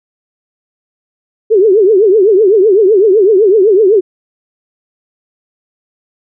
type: tone with vibrato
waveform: sine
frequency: 406.1 Hz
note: G#4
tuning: 39 cents flat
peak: -4 dBFS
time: 1.5-4.01 s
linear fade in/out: 20 ms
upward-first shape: triangle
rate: 7.9 Hz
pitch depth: 230 cents each way
effects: none

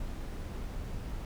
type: noise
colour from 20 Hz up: brown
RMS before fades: -38 dBFS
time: 0-1.25 s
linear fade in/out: 2 ms
effects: none

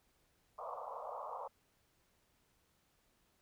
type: band-pass noise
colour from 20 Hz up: white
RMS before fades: -45 dBFS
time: 0.58-1.48 s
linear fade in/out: 10 ms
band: 480 to 1200 Hz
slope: 96 dB/octave
effects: pink hiss -75 dBFS RMS until 3.41 s

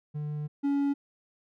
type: tone pair in turn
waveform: triangle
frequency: 149.3 / 281.8 Hz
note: D3 / C#4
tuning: +29 / +29 cents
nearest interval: major seventh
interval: 1100 cents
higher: second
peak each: -29 / -22 dBFS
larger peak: second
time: 0.14-0.48 / 0.63-0.94 s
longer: first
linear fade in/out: 20 ms
effects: none

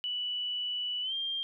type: tone with pitch glide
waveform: sine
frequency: 2960 to 3191 Hz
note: F#7 to G7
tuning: 0 to +30 cents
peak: -31 dBFS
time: 0.04-1.43 s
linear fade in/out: 0 ms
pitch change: +130 cents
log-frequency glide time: 1.02-1.14 s
effects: none

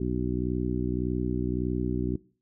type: harmonic tone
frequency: 61.74 Hz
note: B1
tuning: in tune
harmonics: 1 / 2 / 3 / 4 / 5 / 6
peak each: -33 / -33 / -33 / -33 / -33 / -33 dBFS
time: 0-2.16 s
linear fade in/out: 5 ms
effects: noise-tail reverb RT60 0.4 s tail -21 dB re dry

